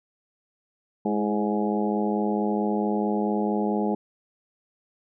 harmonic tone with a mistuned harmonic, 104.5 Hz, G#2, 11 cents sharp, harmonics 2 / 3 / 4 / 5 / 6 / 7 / 8, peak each -25 / -30 / -29 / -34 / -36 / -34 / -32 dBFS, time 1.05-3.95 s, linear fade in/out 5 ms, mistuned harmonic 3, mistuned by +50 cents, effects none

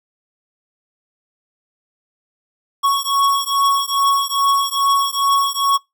square beating tone pair, 1108.7 / 1111.1 Hz, C#6 / C#6, 0 / +4 cents, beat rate 2.4 Hz, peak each -18 dBFS, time 2.83-5.78 s, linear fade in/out 20 ms, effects noise-tail reverb RT60 0.2 s tail -25 dB re dry

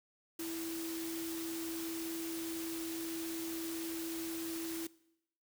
sine tone in noise, 329.6 Hz, E4, in tune, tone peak -39 dBFS, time 0.39-4.87 s, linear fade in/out 5 ms, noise white, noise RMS -45 dBFS, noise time 0.39-4.87 s, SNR +3 dB, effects noise-tail reverb RT60 0.8 s tail -21 dB re dry

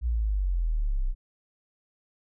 sine exponential sweep, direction down, 61.74 to 30 Hz, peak -23 dBFS, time 0.01-1.15 s, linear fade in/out 50 ms, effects none

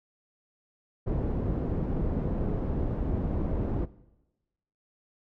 pink low-pass noise, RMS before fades -29 dBFS, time 1.06-3.86 s, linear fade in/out 20 ms, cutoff 430 Hz, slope 12 dB/octave, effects noise-tail reverb RT60 1.0 s tail -19 dB re dry

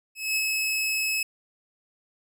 sawtooth tone with ADSR envelope, 2583 Hz, E7, 36 cents flat, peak -19 dBFS, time 0.15-1.23 s, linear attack 210 ms, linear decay 48 ms, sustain -2 dB, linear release 4 ms, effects none

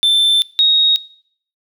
triangle / sine tone pair in turn, 3547 / 3759 Hz, A7 / A#7, +13 / +14 cents, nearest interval minor second, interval 101 cents, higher second, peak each -8 dBFS, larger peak neither, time 0.03-0.42 / 0.59-0.96 s, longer first, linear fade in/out 0 ms, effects noise-tail reverb RT60 0.6 s tail -22 dB re dry

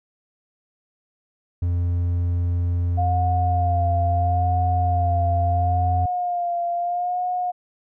triangle tone, 87.31 Hz, F2, in tune, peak -17 dBFS, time 1.62-6.06 s, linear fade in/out 5 ms
sine tone with vibrato, 708 Hz, F5, 23 cents sharp, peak -21 dBFS, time 2.97-7.52 s, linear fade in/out 20 ms, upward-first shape sine, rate 0.75 Hz, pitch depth 40 cents each way
effects none

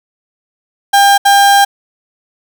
35% pulse tone bursts at uneven times, 800 Hz, G5, 35 cents sharp, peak -3 dBFS, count 2, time 0.93-1.18 / 1.25-1.65 s, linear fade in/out 10 ms, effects none

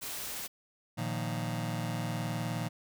white noise, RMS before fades -39 dBFS, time 0.01-0.48 s, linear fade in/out 20 ms
sawtooth chord, Bb suspended fourth, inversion none, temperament just, 116.54 / 155.39 / 174.81 Hz, Bb2 / Eb3 / F3, 0 / -2 / +2 cents, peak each -31 / -33 / -34 dBFS, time 0.97-2.69 s, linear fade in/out 20 ms
effects none

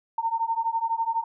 sine beating tone pair, 905 / 917 Hz, A5 / A#5, +48 / -29 cents, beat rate 12 Hz, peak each -27 / -26 dBFS, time 0.18-1.24 s, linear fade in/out 5 ms, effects none

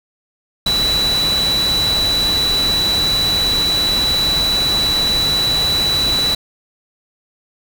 sine tone in noise, 3951 Hz, B7, in tune, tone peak -14 dBFS, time 0.66-6.35 s, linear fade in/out 5 ms, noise pink, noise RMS -23 dBFS, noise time 0.66-6.35 s, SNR +6 dB, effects none

